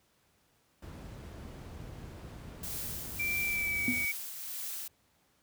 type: noise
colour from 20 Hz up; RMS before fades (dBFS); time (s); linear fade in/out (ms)
brown; -42; 0.82-4.05; 5
type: noise with tremolo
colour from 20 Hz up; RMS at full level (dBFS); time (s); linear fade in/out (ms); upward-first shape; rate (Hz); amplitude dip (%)
blue; -38; 2.63-4.88; 5; triangle; 1.6; 45
type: tone with pitch glide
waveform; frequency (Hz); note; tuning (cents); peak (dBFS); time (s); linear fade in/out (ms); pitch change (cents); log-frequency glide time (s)
sine; 2349 to 2262; D7 to C#7; 0 to +34; -30; 3.19-4.12; 10; -66; 3.43-3.92
type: tone with exponential decay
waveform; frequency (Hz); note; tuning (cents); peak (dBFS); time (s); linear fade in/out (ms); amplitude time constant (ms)
sine; 246.9; B3; 0; -25; 3.88-4.06; 0; 39
effects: pink hiss -70 dBFS RMS until 5.42 s + high-pass 60 Hz 12 dB/octave